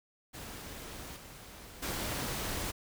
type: noise with level steps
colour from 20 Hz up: pink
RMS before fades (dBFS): -45 / -50 / -36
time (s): 0.33-2.72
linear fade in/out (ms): 20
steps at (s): 1.16 / 1.82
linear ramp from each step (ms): 10
effects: none